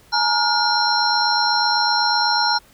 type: tone cluster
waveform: sine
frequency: 847 / 935 / 1423 / 4151 / 5480 Hz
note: G#5 / A#5 / F6 / C8 / F8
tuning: +34 / +5 / +32 / -15 / -34 cents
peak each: -22 dBFS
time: 0.12-2.59 s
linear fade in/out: 20 ms
effects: pink hiss -52 dBFS RMS until 2.73 s